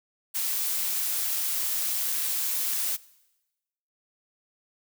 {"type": "noise", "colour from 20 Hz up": "blue", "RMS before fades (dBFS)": -28, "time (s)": [0.34, 2.97], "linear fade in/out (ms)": 20, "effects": ["noise-tail reverb RT60 1.0 s tail -21 dB re dry"]}